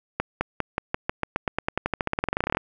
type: accelerating click train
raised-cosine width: 0.5 ms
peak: -8 dBFS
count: 29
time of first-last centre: 0.2-2.571 s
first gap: 210 ms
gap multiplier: 0.92
effects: none